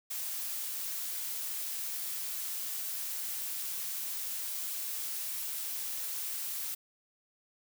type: noise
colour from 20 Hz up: blue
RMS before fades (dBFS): -37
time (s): 0.1-6.75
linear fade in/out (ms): 10
effects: none